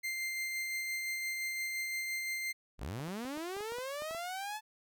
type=tone with tremolo; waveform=40% pulse; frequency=2093 Hz; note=C7; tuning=in tune; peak=-33 dBFS; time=0.03-2.53 s; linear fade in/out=20 ms; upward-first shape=sine; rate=5.8 Hz; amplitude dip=25%
type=linear sweep; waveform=sawtooth; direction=up; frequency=35.41 to 875 Hz; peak=-34 dBFS; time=2.78-4.61 s; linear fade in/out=50 ms
type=clicks; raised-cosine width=1 ms; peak=-35 dBFS; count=12; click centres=2.821 / 2.998 / 3.082 / 3.251 / 3.374 / 3.567 / 3.607 / 3.721 / 3.785 / 4.021 / 4.11 / 4.148 s
effects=none